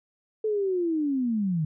sine linear sweep, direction down, 440 to 148.7 Hz, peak -23 dBFS, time 0.44-1.65 s, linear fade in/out 5 ms, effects none

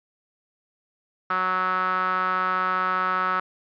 sawtooth tone with band-pass filter, 185 Hz, F#3, in tune, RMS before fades -24 dBFS, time 1.3-3.4 s, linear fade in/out 5 ms, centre 1300 Hz, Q 6.2, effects resampled to 11025 Hz

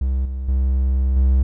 triangle tone with level steps, 65.41 Hz, C2, in tune, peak -15 / -21 / -13 / -10 dBFS, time 0.01-1.43 s, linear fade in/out 5 ms, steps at 0.25 / 0.48 / 1.16 s, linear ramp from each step 5 ms, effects none

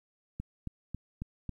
click train, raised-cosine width 5 ms, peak -24 dBFS, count 5, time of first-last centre 0.4-1.493 s, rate 3.66 Hz, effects 11-bit

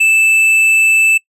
triangle tone with tanh clipping, 2637 Hz, E7, in tune, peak -9 dBFS, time 0-1.18 s, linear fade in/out 10 ms, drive 12 dB, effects noise-tail reverb RT60 0.1 s tail -23 dB re dry + resampled to 32000 Hz

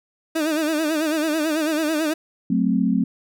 30% pulse tone with vibrato, 311.1 Hz, D#4, in tune, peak -17 dBFS, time 0.35-2.14 s, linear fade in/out 10 ms, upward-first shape sine, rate 9.1 Hz, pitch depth 87 cents each way
sine chord, F# diminished, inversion none, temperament equal, 185 / 220 / 261.6 Hz, F#3 / A3 / C4, 0 / 0 / 0 cents, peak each -21 dBFS, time 2.5-3.04 s, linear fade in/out 5 ms
effects none

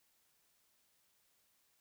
silence, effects white hiss -75 dBFS RMS until 1.8 s

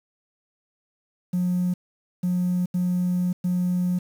triangle tone bursts at uneven times, 179.5 Hz, F3, 48 cents sharp, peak -17 dBFS, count 4, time 1.33-1.74 / 2.23-2.66 / 2.74-3.33 / 3.44-3.99 s, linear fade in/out 10 ms, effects tanh soft clip ceiling -17 dBFS + 8-bit

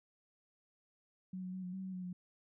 sine tone with pitch steps, 185.7 / 183.4 / 186.8 / 180.6 / 190.1 / 188.2 / 183.1 / 180 Hz, F#3 / F#3 / F#3 / F#3 / F#3 / F#3 / F#3 / F#3, +7 / -15 / +17 / -42 / +47 / +30 / -18 / -47 cents, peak -40 dBFS, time 1.33-2.13 s, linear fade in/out 5 ms, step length 100 ms, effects none

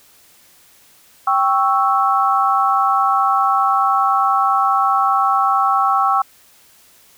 sine chord, C# diminished, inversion second, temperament equal, 784 / 1108.7 / 1318.5 Hz, G5 / C#6 / E6, 0 / 0 / 0 cents, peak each -17 dBFS, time 1.27-6.22 s, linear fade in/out 5 ms, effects white hiss -50 dBFS RMS until 7.17 s

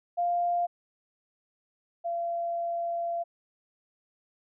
sine tone pair in turn, 698.5 / 683.7 Hz, F5 / F5, 0 / -37 cents, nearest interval unison, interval 37 cents, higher first, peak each -24 / -28 dBFS, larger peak first, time 0.17-0.67 / 2.04-3.24 s, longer second, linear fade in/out 20 ms, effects none

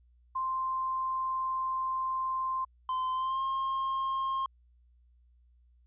sine tone, 1046.5 Hz, C6, in tune, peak -29 dBFS, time 0.35-2.65 s, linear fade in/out 10 ms
triangle tone with pitch glide, 1032 to 1067.8 Hz, C6 to C6, -24 to +35 cents, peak -27 dBFS, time 2.89-4.46 s, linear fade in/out 2 ms, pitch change +59 cents, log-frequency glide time 3.13-3.42 s
effects added 60 Hz sine -60 dBFS peak until 5.86 s + resampled to 8000 Hz

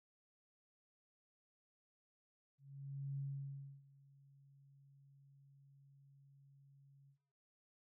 sine tone with ADSR envelope, 138.59 Hz, C#3, in tune, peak -39 dBFS, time 2.58-7.18 s, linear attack 600 ms, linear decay 640 ms, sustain -24 dB, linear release 88 ms, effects noise-tail reverb RT60 0.7 s tail -17 dB re dry

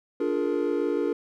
triangle chord, Bb dominant seventh, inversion first, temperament just, 291.4 / 349.6 / 419.5 / 466.2 Hz, D4 / F4 / Ab4 / Bb4, -13 / +2 / +17 / 0 cents, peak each -27 dBFS, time 0.2-1.13 s, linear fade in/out 5 ms, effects none

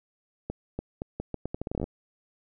accelerating click train, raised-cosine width 2 ms, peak -18 dBFS, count 16, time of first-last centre 0.5-1.841 s, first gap 290 ms, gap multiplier 0.79, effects none

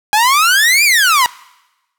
sawtooth exponential two-way sweep, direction up then down, 815 to 2460 to 941 Hz, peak -5 dBFS, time 0.13-1.26 s, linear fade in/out 0 ms, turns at 0.84 s, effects noise-tail reverb RT60 1.0 s tail -22 dB re dry

